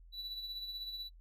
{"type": "tone with tremolo", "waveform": "triangle", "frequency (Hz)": 3951, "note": "B7", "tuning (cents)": 0, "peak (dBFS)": -37, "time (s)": [0.12, 1.1], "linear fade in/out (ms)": 50, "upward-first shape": "sine", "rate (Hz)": 16, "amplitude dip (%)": 45, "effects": ["noise-tail reverb RT60 0.1 s tail -25 dB re dry", "added 42 Hz sine -54 dBFS peak until 1.2 s"]}